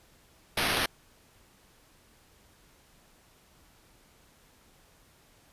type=noise with sample-and-hold; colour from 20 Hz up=blue; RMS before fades=-28 dBFS; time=0.57-0.86 s; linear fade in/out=5 ms; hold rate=7350 Hz; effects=pink hiss -61 dBFS RMS until 5.52 s + resampled to 32000 Hz